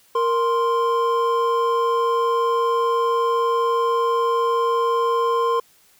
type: tone pair together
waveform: triangle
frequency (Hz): 466.2 / 1045.8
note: A#4 / C6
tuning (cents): 0 / -1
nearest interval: octave + major second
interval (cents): 1399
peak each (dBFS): -18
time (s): 0.15-5.6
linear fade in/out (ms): 5
effects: white hiss -56 dBFS RMS until 5.99 s